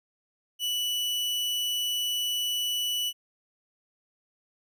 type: tone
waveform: 40% pulse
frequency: 2960 Hz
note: F#7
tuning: in tune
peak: -26 dBFS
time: 0.59-3.13 s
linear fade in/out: 50 ms
effects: none